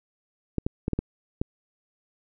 clicks, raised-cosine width 3 ms, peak -12 dBFS, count 6, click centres 0.583 / 0.665 / 0.881 / 0.933 / 0.99 / 1.415 s, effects none

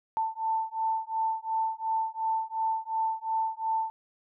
sine beating tone pair, 888 / 890.8 Hz, A5 / A5, +16 / +21 cents, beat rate 2.8 Hz, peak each -30 dBFS, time 0.17-3.9 s, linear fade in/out 0 ms, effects none

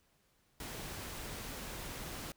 pink noise, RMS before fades -44 dBFS, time 0.6-2.32 s, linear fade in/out 2 ms, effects pink hiss -73 dBFS RMS until 2.36 s

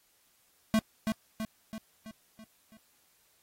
square tone with echo, 220 Hz, A3, in tune, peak -23 dBFS, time 0.74-0.79 s, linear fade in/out 0 ms, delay 330 ms, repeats 6, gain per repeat -5 dB, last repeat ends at 2.77 s, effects white hiss -68 dBFS RMS until 3.42 s + AAC 48 kbps

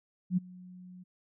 sine tone with ADSR envelope, 181.7 Hz, F#3, 31 cents flat, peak -22 dBFS, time 0.3-1.04 s, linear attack 71 ms, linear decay 18 ms, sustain -24 dB, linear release 17 ms, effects none

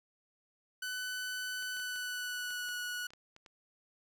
sawtooth tone with pitch glide, 1500 to 1466.6 Hz, F#6 to F#6, +23 to -16 cents, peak -33 dBFS, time 0.82-3.07 s, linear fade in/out 5 ms, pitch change -39 cents, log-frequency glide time 1.69-2.76 s
clicks, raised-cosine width 0.2 ms, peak -37 dBFS, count 10, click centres 1.625 / 1.768 / 1.799 / 1.96 / 2.506 / 2.688 / 3.105 / 3.135 / 3.364 / 3.462 s
effects none

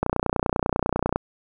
click train, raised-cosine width 1 ms, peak -7 dBFS, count 35, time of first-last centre 0.03-1.16 s, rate 30.1 Hz, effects none

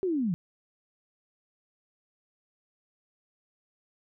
sine linear sweep, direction down, 392 to 159.1 Hz, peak -25 dBFS, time 0.03-0.34 s, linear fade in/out 0 ms, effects none

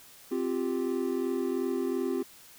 triangle chord, C suspended fourth, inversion none, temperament equal, 261.6 / 349.2 / 392 Hz, C4 / F4 / G4, 0 / 0 / 0 cents, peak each -30 dBFS, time 0.31-2.23 s, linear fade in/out 10 ms, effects white hiss -53 dBFS RMS until 2.58 s

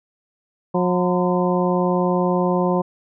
harmonic tone with a mistuned harmonic, 180 Hz, F#3, 47 cents flat, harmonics 1 / 2 / 3 / 4 / 5 / 6, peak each -20 / -22 / -23 / -27 / -27 / -27 dBFS, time 0.74-2.82 s, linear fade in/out 10 ms, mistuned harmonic 6, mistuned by -100 cents, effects none

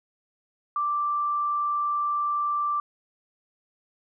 sine tone, 1174.7 Hz, D6, in tune, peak -23 dBFS, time 0.76-2.8 s, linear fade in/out 2 ms, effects none

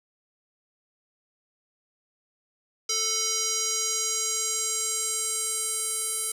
square tone with band-pass filter sweep, 440.9 Hz, A4, 4 cents sharp, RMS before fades -28 dBFS, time 2.89-6.32 s, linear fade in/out 5 ms, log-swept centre 5600 to 9600 Hz, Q 3.6, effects none

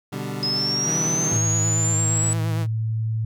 25% pulse chord, G major, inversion first, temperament equal with one note detuned, 124.33 / 146.83 / 196 Hz, B2 / D3 / G3, +12 / 0 / 0 cents, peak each -28 dBFS, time 0.12-1.38 s, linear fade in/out 10 ms
sine linear sweep, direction up, 5070 to 7900 Hz, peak -21 dBFS, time 0.43-2.33 s, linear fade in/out 0 ms
sawtooth tone with vibrato, 162.9 Hz, E3, 20 cents flat, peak -23 dBFS, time 0.84-2.67 s, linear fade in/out 50 ms, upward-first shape sine, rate 8.7 Hz, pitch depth 46 cents each way
sine tone with pitch glide, 109.2 to 111.04 Hz, A2 to A2, -13 to +16 cents, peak -21 dBFS, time 1.32-3.25 s, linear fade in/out 5 ms, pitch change +29 cents, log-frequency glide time 1.98-2.39 s
effects none

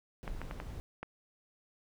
brown noise, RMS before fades -42 dBFS, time 0.23-0.8 s, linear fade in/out 0 ms
clicks, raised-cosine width 0.5 ms, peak -25 dBFS, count 5, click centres 0.278 / 0.416 / 0.511 / 0.601 / 1.03 s
effects none

